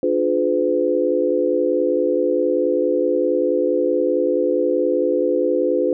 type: chord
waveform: sine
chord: D diminished seventh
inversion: none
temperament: just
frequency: 293.7 / 352.4 / 422.9 / 507.5 Hz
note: D4 / F4 / Ab4 / Cb5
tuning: 0 / +16 / +31 / +47 cents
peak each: -23 / -21 / -23 / -19 dBFS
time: 0.03-5.93 s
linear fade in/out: 2 ms
effects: none